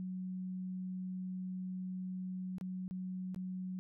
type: tone with dropouts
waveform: sine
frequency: 184.9 Hz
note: F#3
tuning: 1 cent flat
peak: -38 dBFS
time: 0-3.79 s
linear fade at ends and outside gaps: 0 ms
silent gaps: 2.583-2.611 / 2.88-2.91 / 3.346-3.361 s
effects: none